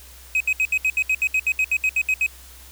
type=tone bursts; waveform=triangle; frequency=2532 Hz; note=D#7; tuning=30 cents sharp; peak=-15 dBFS; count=16; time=0.35-2.264 s; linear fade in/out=2 ms; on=54 ms; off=70 ms; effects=added 63 Hz sine -45 dBFS peak until 2.71 s + white hiss -46 dBFS RMS until 2.71 s